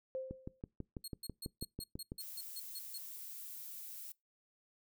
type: tone with exponential decay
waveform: sine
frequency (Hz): 523.3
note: C5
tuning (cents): 0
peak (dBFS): -35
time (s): 0.15-0.61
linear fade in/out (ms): 0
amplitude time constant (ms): 100
type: click train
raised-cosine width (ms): 3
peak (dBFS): -29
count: 12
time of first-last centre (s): 0.31-2.119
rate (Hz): 6.08
type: tone bursts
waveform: 20% pulse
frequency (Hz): 4292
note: C8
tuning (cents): +43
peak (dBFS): -37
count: 11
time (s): 1.04-2.98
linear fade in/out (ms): 5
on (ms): 40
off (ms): 150
type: noise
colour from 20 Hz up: violet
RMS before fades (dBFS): -48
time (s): 2.2-4.12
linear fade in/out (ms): 2
effects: noise-tail reverb RT60 0.2 s tail -24 dB re dry